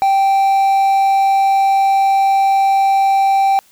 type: tone with quantisation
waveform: triangle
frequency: 782 Hz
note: G5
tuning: 4 cents flat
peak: -8 dBFS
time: 0.02-3.59 s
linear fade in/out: 0 ms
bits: 6
effects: white hiss -51 dBFS RMS until 3.71 s